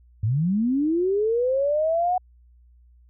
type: linear sweep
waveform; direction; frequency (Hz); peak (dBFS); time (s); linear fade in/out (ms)
sine; up; 98 to 740; -19; 0.23-2.18; 5
effects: added 60 Hz sine -51 dBFS peak until 3.09 s